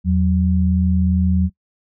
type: tone pair together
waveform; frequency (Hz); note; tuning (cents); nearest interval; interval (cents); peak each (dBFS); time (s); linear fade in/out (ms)
sine; 82.3 / 185; E2 / F#3; -2 / 0; octave + major second; 1402; -16; 0.04-1.5; 50
effects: noise-tail reverb RT60 0.1 s tail -23 dB re dry